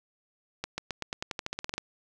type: accelerating click train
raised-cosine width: 0.2 ms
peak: -15 dBFS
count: 15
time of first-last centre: 0.64-1.78 s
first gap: 140 ms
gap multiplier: 0.91
effects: none